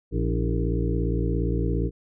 harmonic tone with a mistuned harmonic, 57.3 Hz, A#1, 29 cents flat, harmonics 1 / 2 / 3 / 5 / 6 / 7 / 8, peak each -25 / -28 / -30 / -32 / -33 / -33 / -34 dBFS, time 0.11-1.91 s, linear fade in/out 50 ms, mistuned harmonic 6, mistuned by -66 cents, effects none

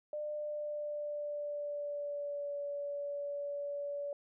sine tone with pitch glide, 599 to 572.9 Hz, D5 to D5, +34 to -43 cents, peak -36 dBFS, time 0.13-4.13 s, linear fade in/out 2 ms, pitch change -77 cents, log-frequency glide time 0.3-2.57 s, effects none

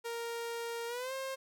sawtooth tone with pitch glide, 466.2 to 532.4 Hz, A#4 to C5, 0 to +30 cents, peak -33 dBFS, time 0.04-1.36 s, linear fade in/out 20 ms, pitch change +230 cents, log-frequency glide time 0.87-1.13 s, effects none

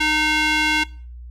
square tone with band-pass filter, 306.7 Hz, D#4, 25 cents flat, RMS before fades -19 dBFS, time 0-0.84 s, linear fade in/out 10 ms, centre 2500 Hz, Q 1.6, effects noise-tail reverb RT60 0.4 s tail -20 dB re dry + added 60 Hz sine -34 dBFS peak until 1.3 s

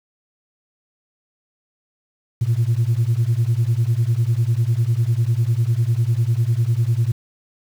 sine beating tone pair, 111.4 / 121.4 Hz, A2 / B2, +22 / -29 cents, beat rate 10 Hz, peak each -17 dBFS, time 2.41-7.12 s, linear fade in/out 10 ms, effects tanh soft clip ceiling -11 dBFS + 7-bit

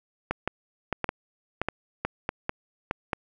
clicks, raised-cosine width 0.5 ms, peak -11 dBFS, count 12, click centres 0.31 / 0.476 / 0.927 / 1.043 / 1.091 / 1.616 / 1.686 / 2.05 / 2.291 / 2.494 / 2.911 / 3.132 s, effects none

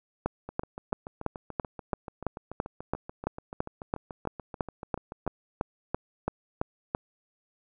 two click trains, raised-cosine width 1 ms, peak -24 / -13 dBFS, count 34 / 21, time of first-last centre 0.49-5.266 / 0.26-6.949 s, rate 6.91 / 2.99 Hz, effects none

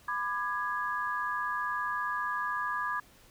sine chord, G# diminished, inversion first, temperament just, 996.7 / 1196.1 / 1661.2 Hz, B5 / D6 / G#6, +16 / +31 / 0 cents, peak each -35 / -34 / -34 dBFS, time 0.08-3 s, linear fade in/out 5 ms, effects pink hiss -59 dBFS RMS until 3.3 s

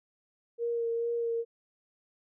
sine tone with vibrato, 466.2 Hz, A#4, in tune, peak -28 dBFS, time 0.58-1.45 s, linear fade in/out 50 ms, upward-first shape sine, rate 2.3 Hz, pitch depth 17 cents each way, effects none

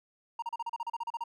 triangle tone bursts, 932.3 Hz, A#5, in tune, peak -30 dBFS, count 13, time 0.39-1.239 s, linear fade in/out 5 ms, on 33 ms, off 35 ms, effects none

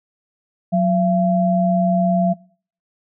sine tone pair together, 182.9 / 679.3 Hz, F#3 / F5, -20 / -48 cents, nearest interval octave + major seventh, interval 2272 cents, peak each -15 / -18 dBFS, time 0.72-2.34 s, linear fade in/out 20 ms, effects noise-tail reverb RT60 0.5 s tail -23 dB re dry

